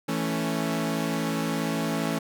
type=chord; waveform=sawtooth; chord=A major; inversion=second; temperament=equal; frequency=164.81 / 220 / 277.2 Hz; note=E3 / A3 / C#4; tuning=0 / 0 / 0 cents; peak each=-26 dBFS; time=0.08-2.19 s; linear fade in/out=10 ms; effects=none